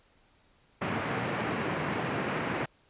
pink band-pass noise, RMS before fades -32 dBFS, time 0.81-2.66 s, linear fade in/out 10 ms, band 120 to 2500 Hz, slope 24 dB/octave, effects pink hiss -65 dBFS RMS until 2.89 s + resampled to 8000 Hz

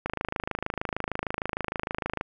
click train, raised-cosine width 0.5 ms, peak -13 dBFS, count 58, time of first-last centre 0.06-2.211 s, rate 26.5 Hz, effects none

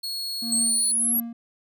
40% pulse tone, 4334 Hz, C#8, 40 cents flat, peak -27 dBFS, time 0.03-0.92 s, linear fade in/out 10 ms
triangle tone with tremolo, 233.1 Hz, A#3, in tune, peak -26 dBFS, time 0.42-1.33 s, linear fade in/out 5 ms, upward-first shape sine, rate 1.7 Hz, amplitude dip 90%
sine linear sweep, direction up, 8170 to 11560 Hz, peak -20 dBFS, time 0.52-1.2 s, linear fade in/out 2 ms
effects none

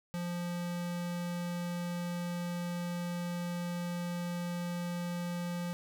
square tone, 174.61 Hz, F3, in tune, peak -35 dBFS, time 0.14-5.73 s, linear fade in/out 0 ms, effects none

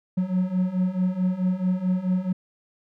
triangle beating tone pair, 181.1 / 185.7 Hz, F#3 / F#3, -37 / +7 cents, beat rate 4.6 Hz, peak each -24 / -21 dBFS, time 0.17-2.33 s, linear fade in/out 10 ms, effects none

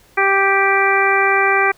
harmonic tone, 392 Hz, G4, in tune, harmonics 1 / 2 / 3 / 4 / 5 / 6, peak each -19 / -19 / -19 / -19 / -19 / -19 dBFS, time 0.17-1.72 s, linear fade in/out 10 ms, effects pink hiss -51 dBFS RMS until 1.77 s

